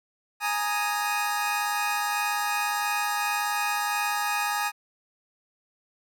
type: chord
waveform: 25% pulse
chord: Ab suspended second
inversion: none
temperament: equal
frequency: 830.6 / 932.3 / 1244.5 Hz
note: Ab5 / Bb5 / Eb6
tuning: 0 / 0 / 0 cents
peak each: -24 / -29 / -26 dBFS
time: 0.4-4.72 s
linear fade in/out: 50 ms
effects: none

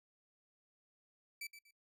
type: tone with echo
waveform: sawtooth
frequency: 2317 Hz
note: D7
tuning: 24 cents flat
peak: -39 dBFS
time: 1.41-1.47 s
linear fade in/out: 5 ms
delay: 120 ms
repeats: 2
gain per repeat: -11 dB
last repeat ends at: 1.71 s
effects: noise-tail reverb RT60 0.1 s tail -25 dB re dry

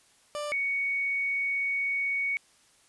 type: tone pair in turn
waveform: 30% pulse / sine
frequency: 591 / 2231 Hz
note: D5 / C#7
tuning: +11 / +11 cents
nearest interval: octave + major seventh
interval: 2300 cents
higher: second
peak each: -29 / -26 dBFS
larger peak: second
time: 0.35-0.52 / 0.52-2.37 s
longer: second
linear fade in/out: 0 ms
effects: white hiss -62 dBFS RMS until 2.88 s + resampled to 24000 Hz

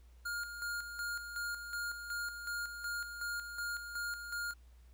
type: tone with tremolo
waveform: square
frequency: 1416 Hz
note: F6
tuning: 23 cents sharp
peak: -37 dBFS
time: 0.25-4.54 s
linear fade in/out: 10 ms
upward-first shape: square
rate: 2.7 Hz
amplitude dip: 55%
effects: added 60 Hz sine -56 dBFS peak until 4.93 s + pink hiss -72 dBFS RMS until 4.93 s

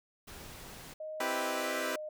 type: noise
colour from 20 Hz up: pink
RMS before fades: -48 dBFS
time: 0.27-0.94 s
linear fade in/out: 10 ms
type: tone with pitch glide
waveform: sine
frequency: 622.3 to 613 Hz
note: D#5 to D#5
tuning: 0 to -26 cents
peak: -38 dBFS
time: 1-2.09 s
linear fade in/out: 5 ms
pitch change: -26 cents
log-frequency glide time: 1.21-1.65 s
type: chord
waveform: 10% pulse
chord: C major seventh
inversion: none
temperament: equal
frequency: 261.6 / 329.6 / 392 / 493.9 Hz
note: C4 / E4 / G4 / B4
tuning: 0 / 0 / 0 / 0 cents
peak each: -30 dBFS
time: 1.2-1.96 s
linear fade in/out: 5 ms
effects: none

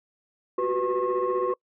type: tone cluster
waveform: sine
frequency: 363.4 / 378.6 / 496.8 / 1080 Hz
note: F#4 / F#4 / B4 / C#6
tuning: -31 / +40 / +10 / -45 cents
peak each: -28 / -27 / -26 / -28 dBFS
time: 0.58-1.54 s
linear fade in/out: 5 ms
effects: noise-tail reverb RT60 0.1 s tail -26 dB re dry + tanh soft clip ceiling -17 dBFS

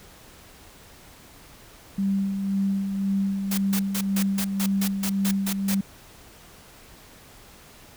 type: tone with tremolo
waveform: sine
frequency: 196 Hz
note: G3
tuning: in tune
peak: -20 dBFS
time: 1.98-5.81 s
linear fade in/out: 5 ms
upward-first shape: sine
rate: 1.9 Hz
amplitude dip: 45%
type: noise bursts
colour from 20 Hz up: white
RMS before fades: -29 dBFS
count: 11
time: 3.51-5.747 s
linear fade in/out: 5 ms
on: 67 ms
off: 150 ms
effects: pink hiss -49 dBFS RMS until 7.96 s

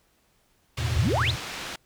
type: low-pass noise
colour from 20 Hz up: white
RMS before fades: -36 dBFS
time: 0.77-1.76 s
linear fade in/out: 5 ms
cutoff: 4000 Hz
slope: 12 dB/octave
type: chord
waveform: triangle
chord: E suspended fourth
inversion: none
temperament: just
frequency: 82.41 / 109.88 / 123.61 Hz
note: E2 / A2 / B2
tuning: 0 / -2 / +2 cents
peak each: -27 dBFS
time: 0.78-1.36 s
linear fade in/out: 10 ms
type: exponential sweep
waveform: sine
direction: up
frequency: 60.6 to 4358 Hz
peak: -23 dBFS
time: 0.96-1.31 s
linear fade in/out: 5 ms
effects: pink hiss -66 dBFS RMS until 1.85 s

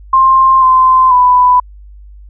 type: tone with pitch steps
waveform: sine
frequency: 1056 / 1035 / 995 Hz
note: C6 / C6 / B5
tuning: +16 / -19 / +13 cents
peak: -4 dBFS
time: 0.13-1.6 s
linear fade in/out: 5 ms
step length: 490 ms
effects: added 50 Hz sine -32 dBFS peak until 2.29 s

